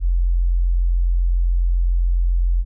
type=tone; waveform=sine; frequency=43.65 Hz; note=F1; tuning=in tune; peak=-14 dBFS; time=0-2.65 s; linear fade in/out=50 ms; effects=none